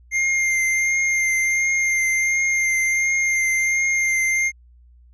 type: tone with vibrato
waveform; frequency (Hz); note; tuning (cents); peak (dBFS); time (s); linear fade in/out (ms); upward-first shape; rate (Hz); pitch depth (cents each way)
square; 2109; C7; +13; -18; 0.11-4.52; 50; triangle; 1.4; 21
effects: added 60 Hz sine -47 dBFS peak until 5.13 s + resampled to 22050 Hz